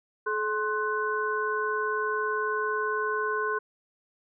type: tone cluster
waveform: sine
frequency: 429 / 1053 / 1495 Hz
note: A4 / C6 / F#6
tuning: -44 / +11 / +17 cents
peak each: -30 dBFS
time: 0.26-3.59 s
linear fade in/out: 10 ms
effects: none